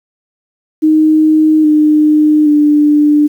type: tone with pitch steps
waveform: sine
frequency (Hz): 311.1 / 303.8 / 296.7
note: D#4 / D#4 / D4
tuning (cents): 0 / -41 / +18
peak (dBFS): -5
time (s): 0.82-3.28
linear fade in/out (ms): 20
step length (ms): 820
effects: 7-bit